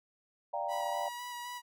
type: chord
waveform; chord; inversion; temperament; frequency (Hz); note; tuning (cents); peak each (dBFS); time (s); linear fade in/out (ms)
sine; G minor seventh; second; equal; 587.3 / 698.5 / 784 / 932.3; D5 / F5 / G5 / Bb5; 0 / 0 / 0 / 0; -38; 0.53-1.09; 10
type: tone with vibrato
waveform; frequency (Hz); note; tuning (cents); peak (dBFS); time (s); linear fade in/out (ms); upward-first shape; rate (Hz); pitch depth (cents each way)
sawtooth; 972; B5; -28; -36; 0.68-1.62; 50; square; 3.9; 13
effects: none